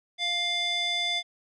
square tone with band-pass filter, 701 Hz, F5, 6 cents sharp, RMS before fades -28 dBFS, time 0.18-1.23 s, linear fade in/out 50 ms, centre 3200 Hz, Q 3.5, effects resampled to 24000 Hz

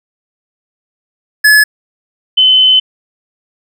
square / sine tone pair in turn, 1708 / 3043 Hz, G#6 / F#7, +48 / +48 cents, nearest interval minor seventh, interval 1000 cents, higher second, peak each -4 dBFS, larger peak neither, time 1.44-1.64 / 2.37-2.8 s, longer second, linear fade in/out 10 ms, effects none

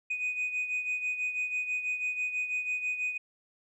sine beating tone pair, 2489 / 2495.1 Hz, D#7 / D#7, 0 / +4 cents, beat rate 6.1 Hz, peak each -29 / -35 dBFS, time 0.1-3.18 s, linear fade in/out 10 ms, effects tanh soft clip ceiling -26 dBFS

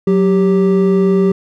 triangle tone pair together, 185 / 392 Hz, F#3 / G4, 0 / 0 cents, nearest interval octave + minor second, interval 1300 cents, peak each -10 dBFS, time 0.07-1.32 s, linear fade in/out 5 ms, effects none

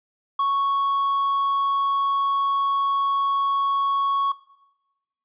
triangle tone, 1108.7 Hz, C#6, in tune, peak -17 dBFS, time 0.39-4.32 s, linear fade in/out 5 ms, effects noise-tail reverb RT60 1.0 s tail -19 dB re dry + resampled to 8000 Hz

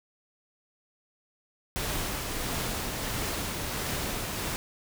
pink noise with tremolo, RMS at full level -31 dBFS, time 1.76-4.56 s, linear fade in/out 0 ms, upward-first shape triangle, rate 1.5 Hz, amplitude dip 30%, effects none

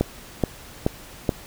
click train, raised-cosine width 2 ms, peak -5 dBFS, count 4, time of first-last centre 0.01-1.292 s, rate 2.34 Hz, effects pink hiss -43 dBFS RMS until 1.46 s

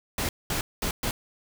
pink noise bursts at uneven times, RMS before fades -28 dBFS, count 4, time 0.18-0.29 / 0.5-0.61 / 0.82-0.91 / 1.03-1.11 s, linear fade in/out 2 ms, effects none

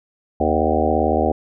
harmonic tone with a mistuned harmonic, 77.78 Hz, D#2, in tune, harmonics 1 / 3 / 4 / 5 / 6 / 7 / 8 / 9 / 10, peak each -24 / -24 / -24 / -24 / -24 / -24 / -24 / -24 / -24 dBFS, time 0.4-1.32 s, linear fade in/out 5 ms, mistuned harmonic 9, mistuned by +57 cents, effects none

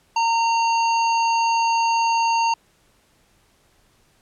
harmonic tone, 919 Hz, A#5, 25 cents flat, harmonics 1 / 3 / 5 / 7, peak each -17 / -27 / -31 / -34 dBFS, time 0.16-2.54 s, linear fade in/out 5 ms, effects pink hiss -60 dBFS RMS until 4.21 s + low-pass 12000 Hz 12 dB/octave

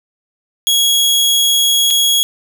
sawtooth tone with dropouts, 3322 Hz, G#7, in tune, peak -7 dBFS, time 0.67-2.23 s, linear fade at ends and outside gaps 0 ms, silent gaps 1.904-1.908 s, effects none

